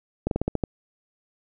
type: slowing click train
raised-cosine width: 2 ms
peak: -10 dBFS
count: 7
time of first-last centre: 0.27-0.638 s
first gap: 42 ms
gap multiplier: 1.15
effects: none